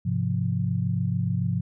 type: chord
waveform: sine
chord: F minor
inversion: first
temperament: equal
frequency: 103.83 / 130.81 / 174.61 Hz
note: Ab2 / C3 / F3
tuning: 0 / 0 / 0 cents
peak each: -27 dBFS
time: 0.05-1.61 s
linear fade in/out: 10 ms
effects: none